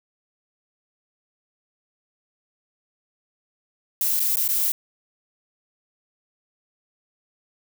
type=noise with dropouts; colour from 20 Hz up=violet; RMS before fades=-22 dBFS; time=4.01-4.72 s; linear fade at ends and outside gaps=2 ms; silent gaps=4.196-4.202 / 4.358-4.369 / 4.479-4.488 s; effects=none